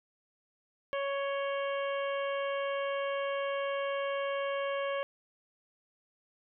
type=harmonic tone with a mistuned harmonic; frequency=556 Hz; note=C#5; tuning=5 cents sharp; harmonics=1 / 2 / 3 / 4 / 5 / 6; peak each=-32 / -38 / -42 / -44 / -46 / -48 dBFS; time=0.93-5.03 s; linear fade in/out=0 ms; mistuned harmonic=6; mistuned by=-94 cents; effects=none